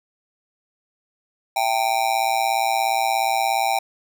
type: tone with amplitude modulation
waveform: square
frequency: 784 Hz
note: G5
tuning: in tune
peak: -15 dBFS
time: 1.56-3.79 s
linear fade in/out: 5 ms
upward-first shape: sine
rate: 117 Hz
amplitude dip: 95%
effects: none